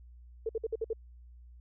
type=tone bursts; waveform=sine; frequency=447.3 Hz; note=A4; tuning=28 cents sharp; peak=-29 dBFS; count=6; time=0.46-0.932 s; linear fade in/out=5 ms; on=32 ms; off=56 ms; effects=added 60 Hz sine -50 dBFS peak until 1.6 s